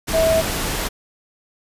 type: tone in noise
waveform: sine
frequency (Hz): 649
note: E5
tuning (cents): -27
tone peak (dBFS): -14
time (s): 0.13-0.42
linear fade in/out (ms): 20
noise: pink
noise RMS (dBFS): -23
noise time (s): 0.07-0.89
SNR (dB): +6
effects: resampled to 32000 Hz